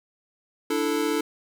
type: chord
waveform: square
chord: D suspended second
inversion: none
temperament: equal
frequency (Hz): 293.7 / 329.6 / 440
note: D4 / E4 / A4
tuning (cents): 0 / 0 / 0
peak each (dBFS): -28 / -29 / -27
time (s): 0.7-1.21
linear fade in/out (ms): 5
effects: none